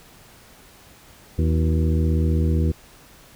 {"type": "harmonic tone with a mistuned harmonic", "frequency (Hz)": 80.2, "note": "E2", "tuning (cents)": -47, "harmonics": [1, 2, 3, 4, 5, 6], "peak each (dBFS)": [-18, -24, -28, -30, -32, -34], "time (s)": [1.38, 2.72], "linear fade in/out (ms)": 10, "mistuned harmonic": 5, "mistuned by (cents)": -110, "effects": ["pink hiss -49 dBFS RMS until 3.35 s"]}